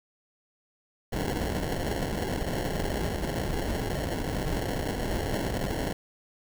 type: noise with sample-and-hold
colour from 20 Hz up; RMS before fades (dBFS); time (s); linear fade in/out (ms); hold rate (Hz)
pink; -30; 1.12-5.93; 5; 1225
effects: none

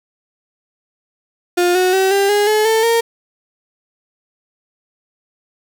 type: tone with pitch steps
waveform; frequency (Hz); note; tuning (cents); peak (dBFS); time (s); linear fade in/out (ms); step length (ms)
35% pulse; 353.7 / 367.4 / 381.7 / 396.6 / 412 / 428 / 444.6 / 461.9; F4 / F#4 / G4 / G4 / G#4 / A4 / A4 / A#4; +22 / -12 / -46 / +20 / -14 / -48 / +18 / -16; -10; 1.57-3.01; 10; 180
effects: none

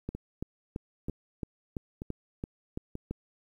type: two click trains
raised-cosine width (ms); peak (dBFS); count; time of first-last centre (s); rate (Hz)
3; -24 / -21; 4 / 10; 0.15-2.954 / 0.09-3.11; 1.07 / 2.98
effects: 10-bit

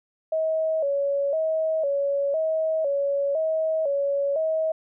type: tone with vibrato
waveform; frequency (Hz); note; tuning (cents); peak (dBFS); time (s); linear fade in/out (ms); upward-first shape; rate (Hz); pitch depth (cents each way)
sine; 598; D5; +31; -21; 0.32-4.72; 5; square; 0.99; 110
effects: none

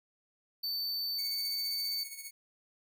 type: tone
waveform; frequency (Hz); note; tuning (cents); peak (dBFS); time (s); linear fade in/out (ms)
square; 4543; C#8; +42; -33; 0.63-2.04; 10
type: tone with tremolo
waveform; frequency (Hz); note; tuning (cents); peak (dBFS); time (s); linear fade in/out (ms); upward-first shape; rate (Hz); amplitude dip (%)
5% pulse; 2217; C#7; 0; -30; 1.18-2.31; 10; sine; 15; 60
effects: none

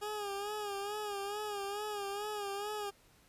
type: tone with vibrato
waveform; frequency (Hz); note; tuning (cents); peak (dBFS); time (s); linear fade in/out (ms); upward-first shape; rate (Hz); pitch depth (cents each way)
20% pulse; 410; G#4; -22; -32; 0.01-2.91; 20; sine; 2.3; 62
effects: pink hiss -65 dBFS RMS until 3.28 s + resampled to 32000 Hz

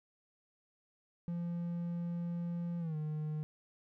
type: tone with pitch glide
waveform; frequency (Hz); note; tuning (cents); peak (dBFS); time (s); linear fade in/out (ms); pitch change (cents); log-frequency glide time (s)
triangle; 172 to 153.23; F3 to D#3; -26 to -26; -33; 1.28-3.43; 0; -200; 2.79-2.96
effects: none

